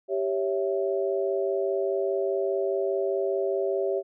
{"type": "chord", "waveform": "sine", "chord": "C# diminished", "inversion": "second", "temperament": "equal", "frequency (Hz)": [392, 554.4, 659.3], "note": ["G4", "C#5", "E5"], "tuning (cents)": [0, 0, 0], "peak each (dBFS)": [-26, -29, -31], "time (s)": [0.08, 4.03], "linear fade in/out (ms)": 50, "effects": []}